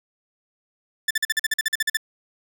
sawtooth tone bursts, 1763 Hz, A6, 3 cents sharp, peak -15 dBFS, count 13, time 1.08-1.971 s, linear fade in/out 5 ms, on 27 ms, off 45 ms, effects none

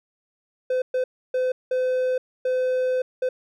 triangle tone bursts at uneven times, 510 Hz, C5, 44 cents flat, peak -18 dBFS, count 6, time 0.7-0.82 / 0.94-1.04 / 1.34-1.52 / 1.71-2.18 / 2.45-3.02 / 3.22-3.29 s, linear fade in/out 5 ms, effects none

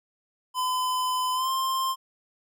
square tone with pitch glide, 1014 to 1052.8 Hz, B5 to C6, +45 to +10 cents, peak -25 dBFS, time 0.54-1.96 s, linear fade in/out 50 ms, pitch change +65 cents, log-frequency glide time 1.34-1.49 s, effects none

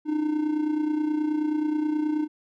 triangle tone with amplitude modulation, 304.3 Hz, D#4, 38 cents flat, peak -18 dBFS, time 0.05-2.28 s, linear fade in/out 50 ms, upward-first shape sine, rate 29.4 Hz, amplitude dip 60%, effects none

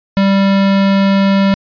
square tone, 196 Hz, G3, in tune, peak -9 dBFS, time 0.17-1.54 s, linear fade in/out 0 ms, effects resampled to 11025 Hz

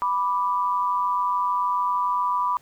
sine tone pair together, 987.8 / 1174.7 Hz, B5 / D6, 0 / 0 cents, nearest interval minor third, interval 300 cents, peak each -22 / -25 dBFS, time 0.02-2.57 s, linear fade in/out 0 ms, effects pink hiss -57 dBFS RMS until 2.61 s

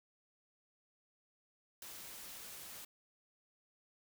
white noise with ADSR envelope, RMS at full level -44 dBFS, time 1.82-2.85 s, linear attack 4 ms, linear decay 3 ms, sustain -6 dB, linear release 6 ms, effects none

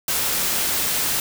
white noise, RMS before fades -22 dBFS, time 0.08-1.2 s, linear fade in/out 2 ms, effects none

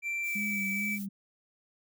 triangle tone with pitch glide, 2349 to 2309 Hz, D7 to D7, 0 to -30 cents, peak -29 dBFS, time 0.02-0.99 s, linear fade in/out 50 ms, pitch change -30 cents, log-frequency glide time 0.26-0.42 s
violet noise, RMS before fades -44 dBFS, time 0.22-1.07 s, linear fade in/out 50 ms
sine tone with vibrato, 201.3 Hz, G3, 46 cents sharp, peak -34 dBFS, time 0.35-1.09 s, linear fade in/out 10 ms, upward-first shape sine, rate 2.3 Hz, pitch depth 53 cents each way
effects none

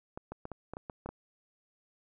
clicks, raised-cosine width 1 ms, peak -26 dBFS, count 9, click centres 0.175 / 0.32 / 0.454 / 0.517 / 0.736 / 0.769 / 0.898 / 1.06 / 1.09 s, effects none

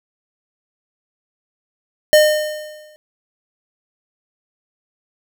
square tone with exponential decay, 609 Hz, D#5, 37 cents flat, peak -6 dBFS, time 2.13-2.96 s, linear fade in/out 0 ms, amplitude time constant 180 ms, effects none

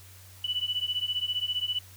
sine beating tone pair, 2960 / 2975 Hz, F#7 / F#7, 0 / +9 cents, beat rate 15 Hz, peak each -31 / -30 dBFS, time 0.44-1.79 s, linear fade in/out 5 ms, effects added 93 Hz sine -50 dBFS peak until 1.96 s + white hiss -53 dBFS RMS until 1.96 s

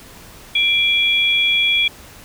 sine tone pair together, 2364 / 3346 Hz, D7 / G#7, +11 / +12 cents, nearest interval tritone, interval 601 cents, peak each -16 dBFS, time 0.55-1.88 s, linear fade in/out 5 ms, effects pink hiss -41 dBFS RMS until 2.24 s

